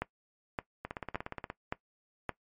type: two click trains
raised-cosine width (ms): 0.5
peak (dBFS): -22 / -17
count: 12 / 5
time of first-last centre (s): 0.85-1.501 / 0.02-2.293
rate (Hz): 16.9 / 1.76
effects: noise-tail reverb RT60 0.1 s tail -18 dB re dry + MP3 48 kbps